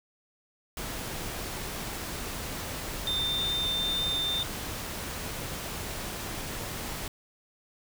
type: tone in noise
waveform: sine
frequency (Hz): 3599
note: A7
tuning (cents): +38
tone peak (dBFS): -27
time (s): 3.07-4.43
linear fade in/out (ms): 2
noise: pink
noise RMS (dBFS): -36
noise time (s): 0.77-7.08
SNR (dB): +6
effects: none